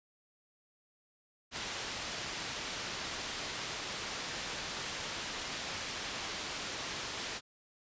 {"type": "low-pass noise", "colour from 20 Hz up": "white", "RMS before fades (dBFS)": -40, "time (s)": [1.51, 7.41], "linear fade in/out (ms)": 50, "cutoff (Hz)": 5100, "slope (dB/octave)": 12, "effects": ["resampled to 16000 Hz"]}